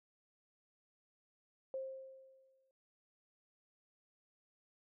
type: tone with exponential decay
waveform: sine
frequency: 530 Hz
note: C5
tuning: 22 cents sharp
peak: -37 dBFS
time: 1.74-2.71 s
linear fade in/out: 1 ms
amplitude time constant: 210 ms
effects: none